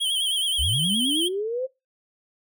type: tone with vibrato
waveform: square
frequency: 3172 Hz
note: G7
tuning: 20 cents sharp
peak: -22 dBFS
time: 0-1.29 s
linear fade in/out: 20 ms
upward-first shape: sine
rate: 9.5 Hz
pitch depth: 80 cents each way
type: linear sweep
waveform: sine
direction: up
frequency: 52.3 to 532 Hz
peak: -24 dBFS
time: 0.58-1.67 s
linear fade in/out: 20 ms
effects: noise-tail reverb RT60 0.2 s tail -19 dB re dry